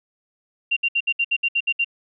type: tone bursts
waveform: sine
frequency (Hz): 2769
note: F7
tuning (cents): -15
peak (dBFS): -17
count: 10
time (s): 0.71-1.846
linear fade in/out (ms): 10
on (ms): 56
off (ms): 64
effects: none